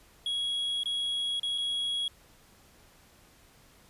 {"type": "tone with dropouts", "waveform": "triangle", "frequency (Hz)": 3322, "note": "G#7", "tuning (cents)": 0, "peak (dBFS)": -27, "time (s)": [0.26, 2.08], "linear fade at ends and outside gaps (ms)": 2, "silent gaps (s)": [[0.834, 0.857], [1.397, 1.431], [1.579, 1.582]], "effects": ["pink hiss -59 dBFS RMS until 3.89 s", "resampled to 32000 Hz"]}